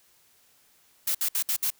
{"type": "noise bursts", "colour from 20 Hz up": "blue", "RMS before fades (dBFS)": -26, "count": 5, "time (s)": [1.07, 1.704], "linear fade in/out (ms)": 5, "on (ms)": 78, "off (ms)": 61, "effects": ["white hiss -62 dBFS RMS until 1.79 s"]}